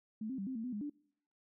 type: tone with pitch steps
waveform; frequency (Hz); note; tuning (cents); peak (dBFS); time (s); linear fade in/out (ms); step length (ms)
sine; 217.4 / 263.7 / 195.3 / 261.8 / 224.7 / 251.1 / 207.8 / 292; A3 / C4 / G3 / C4 / A3 / B3 / G#3 / D4; -21 / +14 / -6 / +1 / +37 / +29 / +1 / -10; -37; 0.21-0.898; 5; 86
effects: noise-tail reverb RT60 0.7 s tail -26 dB re dry